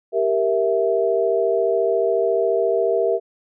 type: chord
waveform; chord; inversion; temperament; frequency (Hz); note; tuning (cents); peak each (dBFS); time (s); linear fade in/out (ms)
sine; E diminished; first; equal; 392 / 466.2 / 659.3; G4 / Bb4 / E5; 0 / 0 / 0; -21 / -20 / -21; 0.12-3.2; 50
effects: none